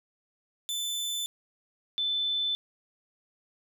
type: tone pair in turn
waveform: sawtooth / sine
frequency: 3520 / 3520 Hz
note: A7 / A7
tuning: 0 / 0 cents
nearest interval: unison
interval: 0 cents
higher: neither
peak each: -27 / -26 dBFS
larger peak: second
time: 0.69-1.26 / 1.98-2.55 s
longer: neither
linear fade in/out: 0 ms
effects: none